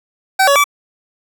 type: tone with pitch steps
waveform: 25% pulse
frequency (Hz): 767 / 563 / 1153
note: G5 / C#5 / D6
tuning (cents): -38 / +27 / -32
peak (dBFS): -5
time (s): 0.39-0.642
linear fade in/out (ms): 10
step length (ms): 84
effects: 7-bit